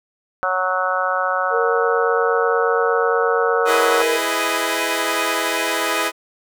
harmonic tone, 184.9 Hz, F#3, 1 cent flat, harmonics 3 / 4 / 5 / 6 / 7 / 8, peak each -24 / -25 / -29 / -26 / -22 / -24 dBFS, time 0.43-4.02 s, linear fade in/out 0 ms
sine tone with vibrato, 466.2 Hz, A#4, in tune, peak -18 dBFS, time 1.5-4.2 s, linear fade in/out 50 ms, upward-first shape sine, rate 18 Hz, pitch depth 11 cents each way
10% pulse chord, E major seventh, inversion none, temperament equal with one note detuned, 329.6 / 415.3 / 499.9 / 622.3 Hz, E4 / G#4 / B4 / D#5, 0 / 0 / +21 / 0 cents, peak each -16 dBFS, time 3.65-6.12 s, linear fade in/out 50 ms
effects none

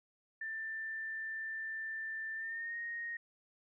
sine tone with pitch glide, 1779 to 1865.3 Hz, A6 to A#6, +19 to +1 cents, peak -38 dBFS, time 0.41-3.17 s, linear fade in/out 5 ms, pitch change +82 cents, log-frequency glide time 2.35-2.76 s, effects none

